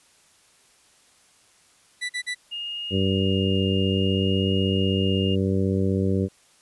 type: tone bursts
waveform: 30% pulse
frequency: 1975.5 Hz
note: B6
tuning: in tune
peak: -23 dBFS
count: 3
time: 2.01-2.349 s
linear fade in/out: 20 ms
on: 85 ms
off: 42 ms
type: tone with vibrato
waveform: sine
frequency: 2838 Hz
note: F7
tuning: 27 cents sharp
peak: -29 dBFS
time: 2.51-5.36 s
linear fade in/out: 20 ms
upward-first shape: triangle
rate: 0.62 Hz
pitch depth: 9 cents each way
type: harmonic tone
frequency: 96.1 Hz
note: G2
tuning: 34 cents flat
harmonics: 1 / 2 / 3 / 4 / 5 / 6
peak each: -24 / -24 / -29 / -28 / -30 / -38 dBFS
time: 2.9-6.29 s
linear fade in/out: 50 ms
effects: white hiss -58 dBFS RMS until 6.61 s + resampled to 24000 Hz